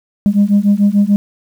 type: beating tone pair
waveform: sine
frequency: 200 / 206.8 Hz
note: G3 / G#3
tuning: +35 / -7 cents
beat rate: 6.8 Hz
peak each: -10 dBFS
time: 0.26-1.16 s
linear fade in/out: 0 ms
effects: tanh soft clip ceiling -4 dBFS + 7-bit